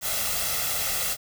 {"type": "noise with comb filter", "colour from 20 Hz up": "white", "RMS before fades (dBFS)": -27, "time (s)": [0.01, 1.17], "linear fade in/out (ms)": 50, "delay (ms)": 1.5, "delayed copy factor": 0.65, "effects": []}